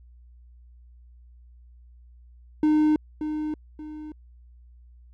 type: tone with echo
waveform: triangle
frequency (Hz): 305.6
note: D#4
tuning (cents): -31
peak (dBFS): -15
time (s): 2.63-2.96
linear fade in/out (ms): 2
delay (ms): 580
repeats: 2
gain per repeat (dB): -9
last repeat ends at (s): 4.12
effects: added 60 Hz sine -48 dBFS peak until 5.13 s